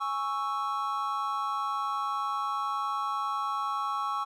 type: chord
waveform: triangle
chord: C# minor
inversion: second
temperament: equal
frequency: 830.6 / 1108.7 / 1318.5 Hz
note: G#5 / C#6 / E6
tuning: 0 / 0 / 0 cents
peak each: -34 / -29 / -32 dBFS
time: 0-4.25 s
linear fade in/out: 20 ms
effects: none